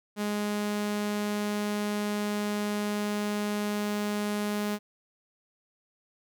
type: tone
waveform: sawtooth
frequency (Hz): 207.7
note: G#3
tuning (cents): 0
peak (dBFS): -24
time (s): 0.16-4.79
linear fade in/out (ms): 50
effects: none